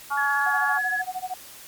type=harmonic tone; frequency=282.8 Hz; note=C#4; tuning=35 cents sharp; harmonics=3 / 4 / 5; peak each=-26 / -27 / -28 dBFS; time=0.1-0.79 s; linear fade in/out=20 ms
type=tone with vibrato; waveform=sine; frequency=1690 Hz; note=G#6; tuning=30 cents sharp; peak=-23 dBFS; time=0.17-1.02 s; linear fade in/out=10 ms; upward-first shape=sine; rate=16 Hz; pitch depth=20 cents each way
type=tone with tremolo; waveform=sine; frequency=740 Hz; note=F#5; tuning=in tune; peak=-25 dBFS; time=0.46-1.34 s; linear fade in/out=2 ms; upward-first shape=sine; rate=13 Hz; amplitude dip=100%
effects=white hiss -44 dBFS RMS until 1.67 s + MP3 96 kbps